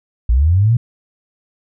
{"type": "linear sweep", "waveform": "sine", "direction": "up", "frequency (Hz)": [53.3, 123.47], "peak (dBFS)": -9, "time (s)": [0.29, 0.77], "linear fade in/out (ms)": 5, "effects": []}